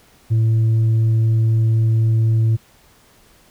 triangle tone with tanh clipping, 112 Hz, A2, 31 cents sharp, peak -13 dBFS, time 0.3-2.57 s, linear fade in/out 20 ms, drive 7 dB, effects pink hiss -52 dBFS RMS until 3.5 s

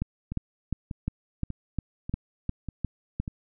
two click trains, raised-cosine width 5 ms, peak -15 / -21 dBFS, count 10 / 6, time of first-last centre 0.02-3.2 / 0.32-3.279 s, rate 2.83 / 1.69 Hz, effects none

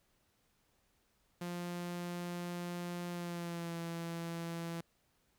sawtooth tone with pitch glide, 175.1 to 167.97 Hz, F3 to E3, +5 to +33 cents, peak -35 dBFS, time 1.41-4.81 s, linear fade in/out 5 ms, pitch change -72 cents, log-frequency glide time 3.1-3.77 s, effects pink hiss -75 dBFS RMS until 5.38 s

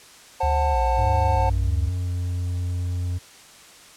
triangle chord, F# diminished, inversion second, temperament just, 532.8 / 740 / 888 Hz, C5 / F#5 / A5, +31 / 0 / +16 cents, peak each -25 / -24 / -21 dBFS, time 0.4-1.5 s, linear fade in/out 10 ms
sine tone with vibrato, 65.41 Hz, C2, in tune, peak -21 dBFS, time 0.43-1.89 s, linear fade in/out 5 ms, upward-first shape square, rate 1.6 Hz, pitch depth 170 cents each way
triangle tone with pitch glide, 100 to 89.09 Hz, G2 to F2, +35 to +35 cents, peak -21 dBFS, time 0.97-3.19 s, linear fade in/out 20 ms, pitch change -200 cents, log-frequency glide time 1.08-2.08 s
effects white hiss -47 dBFS RMS until 3.96 s + low-pass 9000 Hz 12 dB/octave

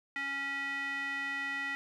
square tone with band-pass filter, 277.2 Hz, C#4, in tune, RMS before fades -36 dBFS, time 0.16-1.75 s, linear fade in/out 0 ms, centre 2000 Hz, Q 4.9, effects none

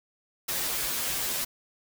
white noise with comb filter, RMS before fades -30 dBFS, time 0.48-1.45 s, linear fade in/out 10 ms, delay 10 ms, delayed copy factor -1, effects none

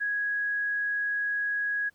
sine tone, 1661.2 Hz, G#6, in tune, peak -26 dBFS, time 0-1.9 s, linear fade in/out 20 ms, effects pink hiss -68 dBFS RMS until 1.94 s

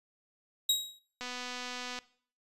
sawtooth tone with exponential decay, 3814 Hz, A#7, 39 cents sharp, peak -19 dBFS, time 0.69-0.99 s, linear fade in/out 5 ms, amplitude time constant 64 ms
click train, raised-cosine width 0.2 ms, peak -23 dBFS, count 194, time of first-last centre 1.21-1.988 s, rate 248 Hz
effects noise-tail reverb RT60 0.5 s tail -19 dB re dry + resampled to 32000 Hz

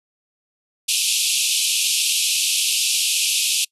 pink band-pass noise, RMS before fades -20 dBFS, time 0.88-3.65 s, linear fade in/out 10 ms, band 2500 to 12000 Hz, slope 96 dB/octave, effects noise-tail reverb RT60 0.1 s tail -26 dB re dry

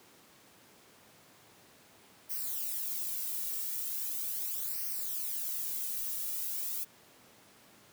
violet noise with flanger, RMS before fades -36 dBFS, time 2.29-6.85 s, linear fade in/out 20 ms, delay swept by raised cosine 0.27 to 1.97 ms, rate 0.39 Hz, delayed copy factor -0.9, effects pink hiss -59 dBFS RMS until 7.92 s + high-pass 150 Hz 12 dB/octave

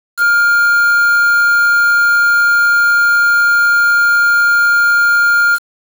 triangle tone with quantisation, 1408 Hz, F6, 14 cents sharp, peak -6 dBFS, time 0.17-5.59 s, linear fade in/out 50 ms, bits 4, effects none

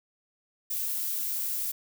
violet noise, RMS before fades -31 dBFS, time 0.7-1.72 s, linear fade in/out 10 ms, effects none

